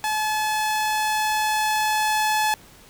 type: tone with level ramp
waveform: sawtooth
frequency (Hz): 859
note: A5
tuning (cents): -42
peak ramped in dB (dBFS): -18 to -15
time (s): 0.04-2.54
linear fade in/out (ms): 0
effects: pink hiss -49 dBFS RMS until 2.89 s